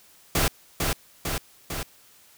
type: noise with echo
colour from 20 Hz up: pink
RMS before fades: -22 dBFS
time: 0.35-0.48 s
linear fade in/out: 2 ms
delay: 450 ms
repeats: 3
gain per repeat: -3 dB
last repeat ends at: 1.83 s
effects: white hiss -55 dBFS RMS until 2.37 s